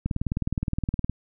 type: click train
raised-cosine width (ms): 5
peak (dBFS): -13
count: 21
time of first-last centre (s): 0.06-1.096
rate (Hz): 19.3
effects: none